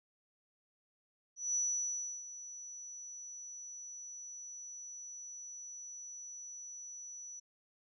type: tone with ADSR envelope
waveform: sine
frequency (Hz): 5920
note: F#8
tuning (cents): 0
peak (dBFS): -30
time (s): 1.36-7.4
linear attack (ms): 190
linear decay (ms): 680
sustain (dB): -15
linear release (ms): 11
effects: none